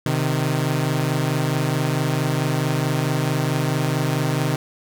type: tone pair together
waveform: sawtooth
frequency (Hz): 129.8 / 154.36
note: C3 / D#3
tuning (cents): -13 / -13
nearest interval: minor third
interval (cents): 300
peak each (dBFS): -18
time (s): 0.06-4.56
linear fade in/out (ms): 2
effects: none